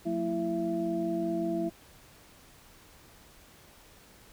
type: tone cluster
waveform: sine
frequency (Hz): 179.5 / 224.7 / 332.7 / 670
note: F3 / A3 / E4 / E5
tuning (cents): +48 / +37 / +16 / +28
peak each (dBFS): -36 / -37 / -30 / -35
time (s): 0.05-1.7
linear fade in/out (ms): 20
effects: pink hiss -56 dBFS RMS until 4.32 s